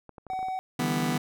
clicks, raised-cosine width 1 ms, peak -30 dBFS, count 8, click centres 0.093 / 0.182 / 0.267 / 0.302 / 0.334 / 0.391 / 0.429 / 0.485 s
triangle tone, 753 Hz, F#5, 30 cents sharp, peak -27 dBFS, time 0.3-0.59 s, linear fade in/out 0 ms
sawtooth chord, E minor seventh, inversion third, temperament just, 148.33 / 164.81 / 197.78 / 247.2 Hz, D3 / E3 / G3 / B3, +18 / 0 / +16 / +2 cents, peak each -28 / -27 / -30 / -24 dBFS, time 0.79-1.18 s, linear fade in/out 5 ms
effects none

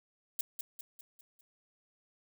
violet noise with echo, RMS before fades -33 dBFS, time 0.39-0.41 s, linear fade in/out 2 ms, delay 200 ms, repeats 5, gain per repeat -6 dB, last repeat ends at 1.41 s, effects none

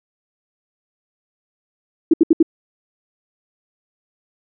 sine tone bursts, 325.5 Hz, E4, 22 cents flat, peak -7 dBFS, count 4, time 2.11-2.428 s, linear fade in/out 5 ms, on 27 ms, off 70 ms, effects none

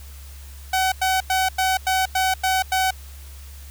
sawtooth tone bursts, 755 Hz, F#5, 35 cents sharp, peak -14 dBFS, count 8, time 0.73-2.908 s, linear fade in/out 5 ms, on 190 ms, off 94 ms, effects added 69 Hz sine -37 dBFS peak until 3.7 s + white hiss -47 dBFS RMS until 3.7 s

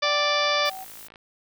harmonic tone, 587.3 Hz, D5, in tune, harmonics 1 / 2 / 3 / 4 / 5 / 6 / 7 / 8 / 9 / 10, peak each -26 / -26 / -30 / -28 / -35 / -28 / -39 / -30 / -36 / -41 dBFS, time 0.02-0.7 s, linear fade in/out 10 ms
sine tone with pitch glide, 767 to 760.8 Hz, G5 to F#5, -38 to +48 cents, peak -35 dBFS, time 0.03-0.85 s, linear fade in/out 20 ms, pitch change -14 cents, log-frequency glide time 0.47-0.63 s
click train, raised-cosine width 0.3 ms, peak -31 dBFS, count 41, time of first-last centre 0.42-1.158 s, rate 54.2 Hz
blue noise, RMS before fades -43 dBFS, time 0.65-1.08 s, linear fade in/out 10 ms
effects none

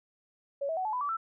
sine tone with pitch steps, 560 / 647 / 747.5 / 863.6 / 997.8 / 1152.8 / 1331.9 Hz, C#5 / E5 / F#5 / A5 / B5 / D6 / E6, +18 / -32 / +17 / -33 / +17 / -33 / +17 cents, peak -29 dBFS, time 0.61-1.17 s, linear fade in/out 10 ms, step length 80 ms, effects none

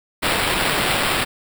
white noise with sample-and-hold, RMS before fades -20 dBFS, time 0.22-1.25 s, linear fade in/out 20 ms, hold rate 6300 Hz, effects none

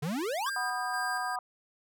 square exponential sweep, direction up, 137 to 1244.5 Hz, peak -31 dBFS, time 0.02-0.5 s, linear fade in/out 10 ms
square tone with tremolo, 1600 Hz, G6, 35 cents sharp, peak -33 dBFS, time 0.46-1.36 s, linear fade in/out 5 ms, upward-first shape square, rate 2.1 Hz, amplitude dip 35%
harmonic tone, 246.9 Hz, B3, in tune, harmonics 3 / 4 / 5, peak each -35 / -36 / -37 dBFS, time 0.56-1.39 s, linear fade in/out 2 ms
effects none

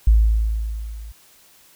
sine tone with level ramp, 54.6 Hz, A1, 13 cents flat, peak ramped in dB -8 to -33 dBFS, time 0.07-1.12 s, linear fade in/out 5 ms, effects white hiss -52 dBFS RMS until 1.75 s

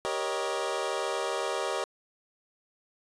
25% pulse chord, Eb dominant seventh, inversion first, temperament equal with one note detuned, 392 / 473.8 / 554.4 / 622.3 Hz, G4 / Bb4 / Db5 / Eb5, 0 / +28 / 0 / 0 cents, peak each -31 dBFS, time 0.05-1.84 s, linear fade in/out 0 ms, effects resampled to 22050 Hz

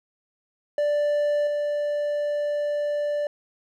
triangle tone with level steps, 587.3 Hz, D5, in tune, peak -18 / -21 dBFS, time 0.78-3.27 s, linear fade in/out 2 ms, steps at 1.47 s, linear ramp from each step 2 ms, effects none

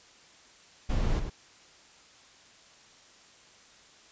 brown noise with echo, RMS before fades -27 dBFS, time 0.89-1.2 s, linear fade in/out 10 ms, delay 100 ms, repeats 1, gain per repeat -7 dB, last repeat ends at 1.3 s, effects white hiss -56 dBFS RMS until 4.11 s + resampled to 16000 Hz

